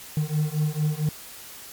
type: beating tone pair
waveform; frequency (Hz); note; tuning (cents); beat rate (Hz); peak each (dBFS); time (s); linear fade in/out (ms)
triangle; 150 / 154.4; D3 / D#3; +37 / -13; 4.4; -23; 0.17-1.09; 2
effects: white hiss -42 dBFS RMS until 1.72 s + MP3 96 kbps